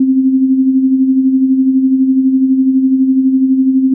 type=tone with tremolo; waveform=sine; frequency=263.4 Hz; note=C4; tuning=12 cents sharp; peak=-5 dBFS; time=0-3.94 s; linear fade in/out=5 ms; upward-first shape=sine; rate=12 Hz; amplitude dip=50%; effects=none